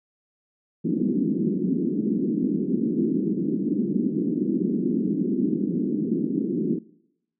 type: band-pass noise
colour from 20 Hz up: pink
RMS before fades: -24 dBFS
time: 0.84-6.79 s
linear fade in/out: 10 ms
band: 180 to 360 Hz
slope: 48 dB/octave
effects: noise-tail reverb RT60 0.8 s tail -21 dB re dry